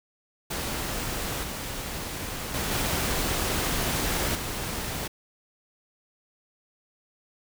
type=noise with level steps; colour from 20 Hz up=pink; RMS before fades=-31 / -34 / -29 / -27 / -32 dBFS; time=0.5-5.08 s; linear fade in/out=10 ms; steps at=1.43 / 2.54 / 2.71 / 4.35 s; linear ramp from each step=2 ms; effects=none